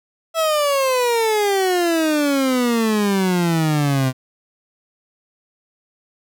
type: exponential sweep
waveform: 30% pulse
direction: down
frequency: 662 to 127.7 Hz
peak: -13 dBFS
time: 0.34-4.13 s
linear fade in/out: 50 ms
effects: none